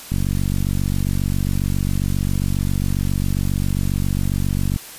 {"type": "click train", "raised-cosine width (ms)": 5, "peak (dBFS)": -9, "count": 221, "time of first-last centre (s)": [0.12, 4.761], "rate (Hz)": 47.4, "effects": ["white hiss -37 dBFS RMS until 4.98 s", "resampled to 32000 Hz"]}